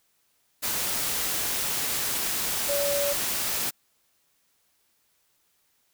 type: tone in noise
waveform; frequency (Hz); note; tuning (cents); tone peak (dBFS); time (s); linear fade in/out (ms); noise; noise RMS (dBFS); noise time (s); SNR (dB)
sine; 570; C#5; +48; -25; 2.68-3.14; 20; white; -28; 0.62-3.71; 0
effects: white hiss -69 dBFS RMS until 5.93 s